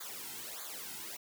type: noise with flanger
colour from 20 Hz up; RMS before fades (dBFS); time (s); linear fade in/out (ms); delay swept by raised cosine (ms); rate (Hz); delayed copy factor
white; -44; 0-1.17; 10; 0.36 to 1.76; 1.6; -1
effects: none